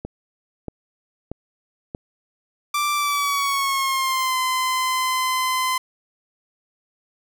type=click train; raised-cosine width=2 ms; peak=-16 dBFS; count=4; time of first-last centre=0.05-1.949 s; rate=1.58 Hz
type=tone with pitch glide; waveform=sawtooth; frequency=1174.7 to 1028.6 Hz; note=D6 to C6; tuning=0 to -30 cents; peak=-16 dBFS; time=2.74-5.78 s; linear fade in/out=5 ms; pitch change=-230 cents; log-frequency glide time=2.94-4.37 s
effects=none